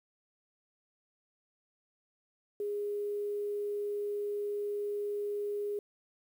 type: tone with quantisation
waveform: sine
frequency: 411.7 Hz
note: G#4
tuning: 15 cents flat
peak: -32 dBFS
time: 2.6-5.79 s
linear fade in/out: 2 ms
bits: 10
effects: none